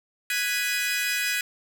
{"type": "chord", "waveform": "sawtooth", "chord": "G# minor seventh", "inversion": "third", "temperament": "equal", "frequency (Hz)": [1480, 1661.2, 1975.5, 2489], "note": ["F#6", "G#6", "B6", "D#7"], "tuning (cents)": [0, 0, 0, 0], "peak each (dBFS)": [-29, -26, -27, -25], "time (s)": [0.3, 1.41], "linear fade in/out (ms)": 2, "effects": []}